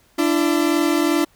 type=tone pair together; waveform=40% pulse; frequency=293.7 / 336.3 Hz; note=D4 / E4; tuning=0 / +35 cents; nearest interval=major second; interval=235 cents; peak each=-18 dBFS; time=0.18-1.25 s; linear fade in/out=10 ms; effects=pink hiss -57 dBFS RMS until 1.35 s